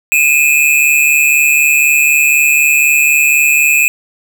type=tone pair together; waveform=square; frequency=2454 / 2598 Hz; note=D#7 / E7; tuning=-25 / -26 cents; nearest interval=minor second; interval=99 cents; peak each=-11 dBFS; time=0.12-3.88 s; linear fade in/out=0 ms; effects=none